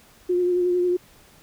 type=tone with vibrato; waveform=sine; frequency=357.1 Hz; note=F4; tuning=39 cents sharp; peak=-18 dBFS; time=0.29-0.97 s; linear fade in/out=10 ms; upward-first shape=sine; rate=11 Hz; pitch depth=23 cents each way; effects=pink hiss -53 dBFS RMS until 1.42 s